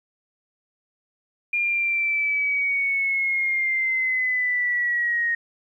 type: linear sweep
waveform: sine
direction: down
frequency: 2413 to 1863 Hz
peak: -20 dBFS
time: 1.53-5.35 s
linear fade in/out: 5 ms
effects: 10-bit